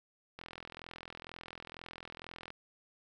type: click train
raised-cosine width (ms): 0.3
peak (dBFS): -29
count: 90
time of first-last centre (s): 0.39-2.504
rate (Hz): 42.1
effects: none